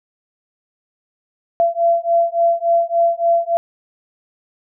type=beating tone pair; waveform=sine; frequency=677 / 680.5 Hz; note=E5 / F5; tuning=+46 / -45 cents; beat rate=3.5 Hz; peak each=-16 dBFS; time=1.6-3.57 s; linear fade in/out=0 ms; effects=none